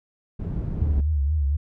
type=low-pass noise; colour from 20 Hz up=white; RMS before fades=-28 dBFS; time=0.39-1.01 s; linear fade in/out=10 ms; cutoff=130 Hz; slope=12 dB/octave
type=tone with vibrato; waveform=sine; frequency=73.42 Hz; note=D2; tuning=in tune; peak=-19 dBFS; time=0.81-1.57 s; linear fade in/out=10 ms; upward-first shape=triangle; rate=4.2 Hz; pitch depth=140 cents each way
effects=none